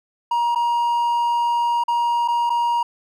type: tone with dropouts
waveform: triangle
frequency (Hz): 947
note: A#5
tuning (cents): +27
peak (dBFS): -15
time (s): 0.31-2.83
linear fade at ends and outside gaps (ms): 5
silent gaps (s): 0.549-0.557 / 1.838-1.881 / 2.278-2.283 / 2.496-2.501
effects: none